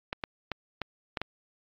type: clicks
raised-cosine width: 0.3 ms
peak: -15 dBFS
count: 6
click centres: 0.129 / 0.238 / 0.517 / 0.817 / 1.172 / 1.216 s
effects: low-pass 5000 Hz 12 dB/octave + AAC 64 kbps